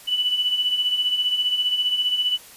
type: beating tone pair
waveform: sine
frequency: 2960 / 2975 Hz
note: F#7 / F#7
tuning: 0 / +9 cents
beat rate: 15 Hz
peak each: -27 / -20 dBFS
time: 0.07-2.38 s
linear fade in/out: 20 ms
effects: white hiss -45 dBFS RMS until 2.56 s + resampled to 32000 Hz